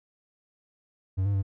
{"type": "tone with pitch steps", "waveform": "triangle", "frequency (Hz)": [94.6, 100.4, 97.3], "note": ["F#2", "G2", "G2"], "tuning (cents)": [39, 42, -12], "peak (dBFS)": -21, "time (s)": [1.17, 1.428], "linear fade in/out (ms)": 20, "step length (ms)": 86, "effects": []}